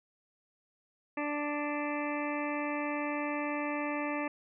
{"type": "harmonic tone", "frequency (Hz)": 293.7, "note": "D4", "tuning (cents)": 0, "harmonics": [1, 2, 3, 4, 6, 7, 8, 9], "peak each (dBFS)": [-35, -38, -40, -41, -43, -43, -44, -45], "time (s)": [1.17, 4.28], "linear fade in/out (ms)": 5, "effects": []}